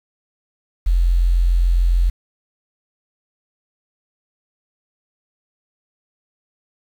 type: tone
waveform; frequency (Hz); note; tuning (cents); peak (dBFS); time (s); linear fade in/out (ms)
sine; 43.54; F1; -5; -12; 0.86-2.1; 10
effects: 7-bit